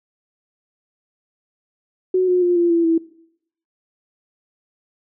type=tone with pitch steps; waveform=sine; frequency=370 / 361.3 / 352.9 / 344.6 / 336.6 / 328.7 Hz; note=F#4 / F#4 / F4 / F4 / E4 / E4; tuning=0 / -41 / +18 / -23 / +36 / -5 cents; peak=-13 dBFS; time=2.14-2.98 s; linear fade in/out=5 ms; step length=140 ms; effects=noise-tail reverb RT60 0.7 s tail -20 dB re dry